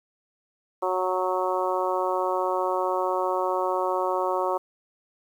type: harmonic tone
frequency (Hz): 184.6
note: F#3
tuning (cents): -4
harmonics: 2 / 3 / 4 / 5 / 6 / 7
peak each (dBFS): -29 / -28 / -31 / -29 / -30 / -36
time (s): 0.82-4.58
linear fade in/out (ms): 10
effects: 9-bit